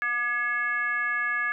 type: tone with frequency modulation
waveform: sine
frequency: 1689 Hz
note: G#6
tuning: 29 cents sharp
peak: -24 dBFS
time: 0.02-1.52 s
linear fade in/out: 0 ms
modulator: 486 Hz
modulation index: 0.83
effects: none